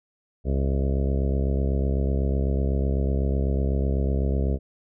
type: harmonic tone with a mistuned harmonic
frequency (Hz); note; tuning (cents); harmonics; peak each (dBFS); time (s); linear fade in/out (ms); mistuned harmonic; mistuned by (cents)
68; C#2; -33; 1 / 2 / 3 / 4 / 5 / 6 / 7 / 8 / 9 / 10; -22 / -29 / -31 / -35 / -38 / -34 / -37 / -39 / -41 / -43; 0.44-4.59; 50; 10; -46
effects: none